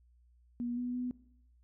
sine tone with pitch steps, 240.6 / 246.1 / 248.6 Hz, B3 / B3 / B3, -45 / -6 / +12 cents, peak -33 dBFS, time 0.6-1.11 s, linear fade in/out 0 ms, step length 170 ms, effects noise-tail reverb RT60 0.7 s tail -19 dB re dry + added 60 Hz sine -62 dBFS peak until 1.63 s

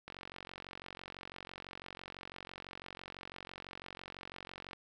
click train, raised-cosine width 0.3 ms, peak -29 dBFS, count 215, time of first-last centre 0.08-4.732 s, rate 46 Hz, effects none

